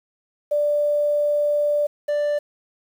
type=tone pair in turn; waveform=sine / triangle; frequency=588 / 588 Hz; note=D5 / D5; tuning=+2 / +2 cents; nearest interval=unison; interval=0 cents; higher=neither; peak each=-17 dBFS; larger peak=neither; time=0.51-1.87 / 2.08-2.39 s; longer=first; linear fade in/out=10 ms; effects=8-bit